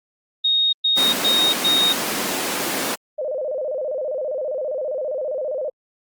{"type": "tone bursts", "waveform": "sine", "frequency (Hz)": 3729, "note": "A#7", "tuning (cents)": 0, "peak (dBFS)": -15, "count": 4, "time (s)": [0.44, 1.93], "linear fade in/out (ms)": 10, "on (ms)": 290, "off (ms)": 110}
{"type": "high-pass noise", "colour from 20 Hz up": "pink", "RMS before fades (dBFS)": -24, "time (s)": [0.96, 2.96], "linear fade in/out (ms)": 20, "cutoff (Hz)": 210, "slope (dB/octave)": 24}
{"type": "tone with vibrato", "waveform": "sine", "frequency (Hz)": 562, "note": "C#5", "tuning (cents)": 24, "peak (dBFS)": -22, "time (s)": [3.18, 5.7], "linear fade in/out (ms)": 10, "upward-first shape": "square", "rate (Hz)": 15, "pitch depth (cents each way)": 140}
{"effects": ["Opus 32 kbps"]}